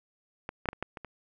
clicks, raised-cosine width 0.5 ms, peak -20 / -21 / -9 / -29 / -17 / -25 / -26 dBFS, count 7, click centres 0.491 / 0.657 / 0.688 / 0.731 / 0.826 / 0.972 / 1.047 s, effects none

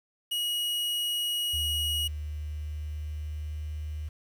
45% pulse tone, 2900 Hz, F#7, 35 cents flat, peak -27 dBFS, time 0.31-2.08 s, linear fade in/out 10 ms
sine tone with pitch glide, 75.5 to 76.38 Hz, D2 to D#2, +48 to -31 cents, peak -32 dBFS, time 1.53-4.09 s, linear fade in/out 10 ms, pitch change +21 cents, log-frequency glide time 2.23-3.64 s
effects 9-bit

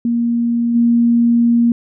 sine tone with level steps, 235.4 Hz, A#3, 17 cents sharp, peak -13 / -9 dBFS, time 0.05-1.72 s, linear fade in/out 2 ms, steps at 0.74 s, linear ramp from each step 20 ms, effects none

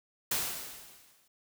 white noise with exponential decay, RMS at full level -29 dBFS, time 0.31-1.28 s, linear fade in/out 5 ms, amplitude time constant 210 ms, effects none

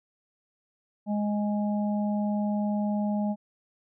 harmonic tone, 207.7 Hz, G#3, in tune, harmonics 1 / 3 / 4, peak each -25 / -35 / -37 dBFS, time 1.06-3.36 s, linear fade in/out 50 ms, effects none

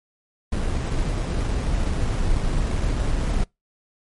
brown noise with sample-and-hold, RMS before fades -22 dBFS, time 0.52-3.44 s, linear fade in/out 5 ms, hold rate 4410 Hz, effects noise-tail reverb RT60 0.2 s tail -26 dB re dry + MP3 48 kbps

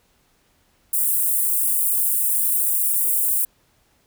white high-pass noise, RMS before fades -20 dBFS, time 0.93-3.45 s, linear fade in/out 5 ms, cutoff 8600 Hz, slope 48 dB/octave, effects pink hiss -62 dBFS RMS until 4.06 s

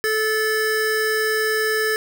square tone pair together, 435 / 1740 Hz, A4 / A6, -20 / -20 cents, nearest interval 2 octaves, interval 2400 cents, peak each -22 dBFS, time 0.04-1.96 s, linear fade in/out 0 ms, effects none

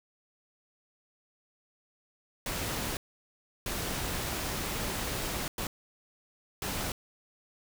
pink noise bursts at uneven times, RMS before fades -34 dBFS, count 4, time 2.46-2.97 / 3.66-5.48 / 5.58-5.67 / 6.62-6.92 s, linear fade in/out 2 ms, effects none

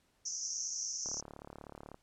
pink band-pass noise, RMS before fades -39 dBFS, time 0.25-1.21 s, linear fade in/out 10 ms, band 5600 to 6400 Hz, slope 96 dB/octave
click train, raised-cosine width 1 ms, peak -33 dBFS, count 33, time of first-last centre 1.06-1.944 s, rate 36.2 Hz
effects pink hiss -73 dBFS RMS until 2.02 s + low-pass 11000 Hz 12 dB/octave

